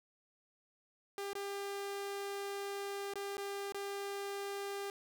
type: tone with dropouts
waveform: sawtooth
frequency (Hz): 399.2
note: G4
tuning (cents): +32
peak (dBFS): -35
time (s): 1.18-4.9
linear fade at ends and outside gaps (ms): 1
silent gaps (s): 1.332-1.352 / 3.137-3.156 / 3.37-3.38 / 3.722-3.745
effects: none